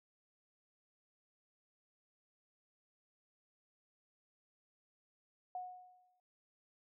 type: tone with exponential decay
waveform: sine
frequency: 730 Hz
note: F#5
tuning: 24 cents flat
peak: -38 dBFS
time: 5.55-6.2 s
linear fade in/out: 2 ms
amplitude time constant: 140 ms
effects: noise-tail reverb RT60 0.2 s tail -22 dB re dry